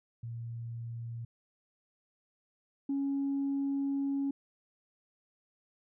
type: tone pair in turn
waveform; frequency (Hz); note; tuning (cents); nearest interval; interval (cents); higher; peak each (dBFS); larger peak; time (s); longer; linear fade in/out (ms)
sine; 116.54 / 277.2; A#2 / C#4; 0 / 0; octave + minor third; 1500; second; -37 / -28; second; 0.23-1.25 / 2.89-4.31; second; 5
effects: tanh soft clip ceiling -26 dBFS